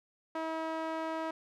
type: tone with band-pass filter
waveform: sawtooth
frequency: 321.5 Hz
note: E4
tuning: 43 cents flat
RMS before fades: -36 dBFS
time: 0.35-1.31 s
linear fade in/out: 5 ms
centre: 890 Hz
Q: 1.1
effects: none